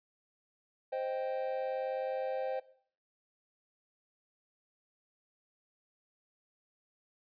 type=chord; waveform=triangle; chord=C minor; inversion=none; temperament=equal; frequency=523.3 / 622.3 / 784 Hz; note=C5 / Eb5 / G5; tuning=0 / 0 / 0 cents; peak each=-33 / -38 / -38 dBFS; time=0.92-2.6 s; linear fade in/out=10 ms; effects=noise-tail reverb RT60 0.5 s tail -17 dB re dry + resampled to 11025 Hz